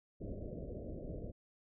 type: low-pass noise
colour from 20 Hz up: pink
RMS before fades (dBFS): -44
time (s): 0.2-1.32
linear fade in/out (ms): 20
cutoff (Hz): 650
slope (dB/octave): 96
effects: none